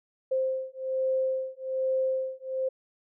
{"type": "beating tone pair", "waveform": "sine", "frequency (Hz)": [523.3, 524.5], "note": ["C5", "C5"], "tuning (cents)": [0, 4], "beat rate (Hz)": 1.2, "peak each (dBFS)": -29, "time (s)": [0.31, 2.69], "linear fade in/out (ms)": 10, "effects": []}